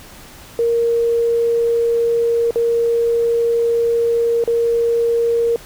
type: tone with dropouts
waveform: sine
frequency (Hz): 466.4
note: A#4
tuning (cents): +1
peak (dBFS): -13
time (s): 0.59-5.56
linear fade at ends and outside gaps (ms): 1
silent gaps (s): 2.508-2.558 / 4.439-4.476
effects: pink hiss -40 dBFS RMS until 5.65 s